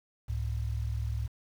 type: tone pair together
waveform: sine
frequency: 68.06 / 108.1 Hz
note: C#2 / A2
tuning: -31 / -30 cents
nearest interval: minor sixth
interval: 801 cents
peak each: -32 / -33 dBFS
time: 0.28-1.28 s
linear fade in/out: 20 ms
effects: 9-bit